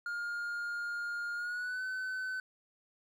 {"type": "tone with pitch glide", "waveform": "triangle", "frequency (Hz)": [1415, 1516.6], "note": ["F6", "F#6"], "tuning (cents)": [22, 42], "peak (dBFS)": -33, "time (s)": [0.06, 2.4], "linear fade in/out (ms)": 2, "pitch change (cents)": 120, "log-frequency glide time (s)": [1.35, 1.83], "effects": []}